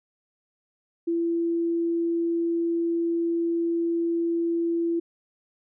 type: tone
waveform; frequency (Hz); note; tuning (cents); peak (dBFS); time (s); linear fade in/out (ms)
sine; 336.8; E4; +37; -22; 1.07-5; 10
effects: none